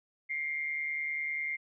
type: tone with amplitude modulation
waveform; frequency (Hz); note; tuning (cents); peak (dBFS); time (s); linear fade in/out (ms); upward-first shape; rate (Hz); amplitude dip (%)
sine; 2115; C7; +18; -29; 0.29-1.57; 20; sine; 150; 55
effects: none